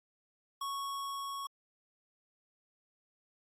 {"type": "tone with level ramp", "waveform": "square", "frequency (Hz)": 1107, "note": "C#6", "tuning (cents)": -3, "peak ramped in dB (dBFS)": [-36, -39], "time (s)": [0.61, 1.47], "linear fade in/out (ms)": 5, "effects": ["AAC 48 kbps"]}